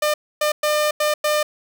sawtooth tone bursts at uneven times, 602 Hz, D5, 43 cents sharp, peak -13 dBFS, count 5, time 0.02-0.14 / 0.41-0.52 / 0.63-0.91 / 1-1.14 / 1.24-1.43 s, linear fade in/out 5 ms, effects none

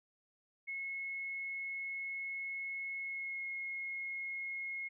sine tone with pitch glide, 2180 to 2161 Hz, C#7 to C#7, -29 to -45 cents, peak -38 dBFS, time 0.67-4.89 s, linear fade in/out 20 ms, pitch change -16 cents, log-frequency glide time 2.98-3.45 s, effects none

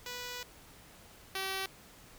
5% pulse tone pair in turn, 491.8 / 384.1 Hz, B4 / G4, -7 / -35 cents, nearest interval major third, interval 428 cents, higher first, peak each -28 / -23 dBFS, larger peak second, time 0.06-0.43 / 1.35-1.66 s, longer first, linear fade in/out 2 ms, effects pink hiss -56 dBFS RMS until 2.18 s

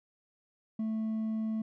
sine tone with hard clipping, 220 Hz, A3, in tune, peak -31 dBFS, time 0.79-1.62 s, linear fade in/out 5 ms, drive 2 dB, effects none

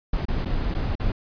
brown noise with dropouts, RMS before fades -24 dBFS, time 0.13-1.12 s, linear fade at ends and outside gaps 5 ms, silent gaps 0.254-0.283 / 0.449-0.456 / 0.742-0.747 / 0.954-0.997 s, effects resampled to 11025 Hz

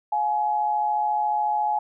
sine tone pair together, 708.9 / 843 Hz, F5 / G#5, +26 / +26 cents, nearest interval minor third, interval 300 cents, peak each -29 / -21 dBFS, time 0.12-1.79 s, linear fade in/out 5 ms, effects none

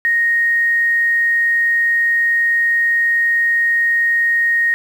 sine tone with quantisation, 1864.7 Hz, A#6, in tune, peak -12 dBFS, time 0.05-4.74 s, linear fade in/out 0 ms, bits 7, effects none

